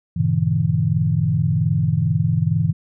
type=chord; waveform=sine; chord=G diminished seventh; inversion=none; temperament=equal with one note detuned; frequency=98 / 116.54 / 138.59 / 161.05 Hz; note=G2 / Bb2 / Db3 / Fb3; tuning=0 / 0 / 0 / -40 cents; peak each=-23 / -22 / -22 / -19 dBFS; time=0.16-2.73 s; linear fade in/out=10 ms; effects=none